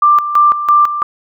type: tone with tremolo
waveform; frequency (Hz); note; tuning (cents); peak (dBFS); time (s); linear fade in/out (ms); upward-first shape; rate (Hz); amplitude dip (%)
sine; 1183; D6; +12; -5; 0.02-1.03; 5; square; 3; 70
effects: none